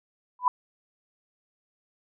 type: tone with exponential growth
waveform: sine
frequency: 994 Hz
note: B5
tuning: 11 cents sharp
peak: -13 dBFS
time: 0.39-0.48 s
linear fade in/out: 2 ms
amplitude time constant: 19 ms
effects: none